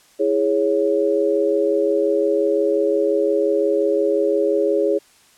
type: chord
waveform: sine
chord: C# minor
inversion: first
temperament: equal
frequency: 329.6 / 415.3 / 554.4 Hz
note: E4 / G#4 / C#5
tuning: 0 / 0 / 0 cents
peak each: -22 / -18 / -20 dBFS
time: 0.19-4.99 s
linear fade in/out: 20 ms
effects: white hiss -53 dBFS RMS until 5.37 s + low-pass 10000 Hz 12 dB/octave